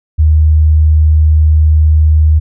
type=tone; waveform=sine; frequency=77.4 Hz; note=D#2; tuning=9 cents flat; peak=-4 dBFS; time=0.18-2.4 s; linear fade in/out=20 ms; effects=none